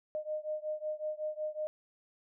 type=beating tone pair; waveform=sine; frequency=611 / 616.4 Hz; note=D#5 / D#5; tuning=-32 / -16 cents; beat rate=5.4 Hz; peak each=-37 / -38 dBFS; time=0.15-1.67 s; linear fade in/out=0 ms; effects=none